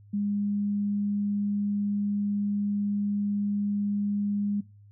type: tone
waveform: sine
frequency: 204 Hz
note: G#3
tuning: 31 cents flat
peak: -25 dBFS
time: 0.13-4.61 s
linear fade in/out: 10 ms
effects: noise-tail reverb RT60 0.3 s tail -21 dB re dry + added 102 Hz sine -50 dBFS peak until 4.91 s